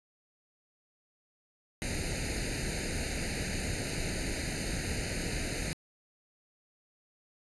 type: noise with comb filter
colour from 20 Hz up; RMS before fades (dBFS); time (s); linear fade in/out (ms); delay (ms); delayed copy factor
pink; -34; 1.82-5.73; 0; 0.45; +1
effects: resampled to 24000 Hz